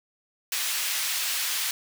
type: high-pass noise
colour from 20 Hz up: pink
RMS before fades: -28 dBFS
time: 0.52-1.71 s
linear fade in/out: 2 ms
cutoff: 2200 Hz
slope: 12 dB/octave
effects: none